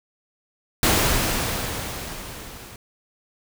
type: noise with level ramp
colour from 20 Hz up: pink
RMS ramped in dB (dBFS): -17 to -42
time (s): 0.83-2.76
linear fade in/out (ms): 2
effects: none